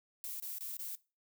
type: noise bursts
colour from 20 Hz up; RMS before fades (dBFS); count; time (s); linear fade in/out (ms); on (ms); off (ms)
violet; -42; 4; 0.24-0.952; 0; 160; 24
effects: noise-tail reverb RT60 0.3 s tail -21 dB re dry